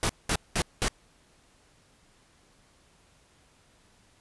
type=noise bursts; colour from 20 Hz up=pink; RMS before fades=-26 dBFS; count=4; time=0.03-0.882 s; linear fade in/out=0 ms; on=63 ms; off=200 ms; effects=pink hiss -62 dBFS RMS until 4.2 s + resampled to 24000 Hz